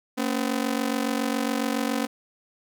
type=ring-modulated tone; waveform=sawtooth; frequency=253.7 Hz; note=B3; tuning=47 cents sharp; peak=-17 dBFS; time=0.17-2.07 s; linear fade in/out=20 ms; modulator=23.6 Hz; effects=none